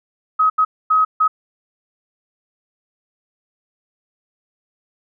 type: tone bursts at uneven times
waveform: sine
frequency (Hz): 1269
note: D#6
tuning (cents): +34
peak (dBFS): -11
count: 4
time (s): 0.39-0.5 / 0.58-0.65 / 0.9-1.05 / 1.2-1.28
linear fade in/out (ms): 10
effects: none